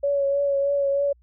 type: tone with vibrato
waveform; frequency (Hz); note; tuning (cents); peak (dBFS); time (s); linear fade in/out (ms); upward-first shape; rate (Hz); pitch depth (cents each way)
sine; 561; C#5; +21; -19; 0.03-1.13; 10; triangle; 3.2; 27
effects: added 60 Hz sine -54 dBFS peak until 1.22 s